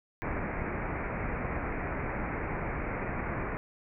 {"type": "low-pass noise", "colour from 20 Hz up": "pink", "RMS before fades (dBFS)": -34, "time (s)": [0.22, 3.57], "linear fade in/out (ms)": 0, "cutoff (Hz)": 2400, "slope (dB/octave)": 96, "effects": []}